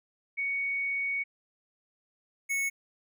sine / square tone pair in turn, 2231 / 2207 Hz, C#7 / C#7, +11 / -8 cents, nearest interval unison, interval 19 cents, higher first, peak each -28 dBFS, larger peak neither, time 0.37-1.24 / 2.49-2.7 s, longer first, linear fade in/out 20 ms, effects none

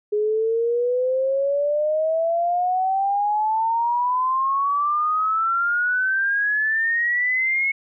sine exponential sweep, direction up, 415.3 to 2196 Hz, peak -18 dBFS, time 0.12-7.72 s, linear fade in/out 10 ms, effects none

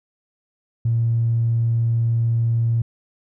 triangle tone with tanh clipping, 115.8 Hz, A#2, 11 cents flat, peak -16 dBFS, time 0.85-2.82 s, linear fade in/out 5 ms, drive 4 dB, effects none

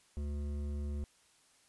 sine tone with hard clipping, 72.4 Hz, D2, 24 cents flat, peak -37 dBFS, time 0.17-1.04 s, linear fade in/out 0 ms, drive 11 dB, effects white hiss -67 dBFS RMS until 1.68 s + resampled to 24000 Hz

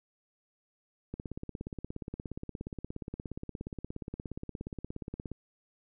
click train, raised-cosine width 3 ms, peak -25 dBFS, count 72, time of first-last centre 1.14-5.316 s, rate 17 Hz, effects none

